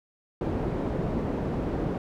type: low-pass noise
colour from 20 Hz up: white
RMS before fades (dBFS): -29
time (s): 0.41-1.98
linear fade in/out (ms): 2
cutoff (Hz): 370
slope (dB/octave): 12
effects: none